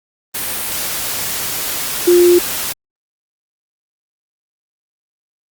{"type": "tone in noise", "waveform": "sine", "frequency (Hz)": 352.3, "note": "F4", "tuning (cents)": 15, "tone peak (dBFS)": -6, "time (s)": [2.07, 2.39], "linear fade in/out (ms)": 10, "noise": "white", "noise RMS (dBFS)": -21, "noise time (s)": [0.34, 2.73], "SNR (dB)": 12, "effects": ["Opus 32 kbps"]}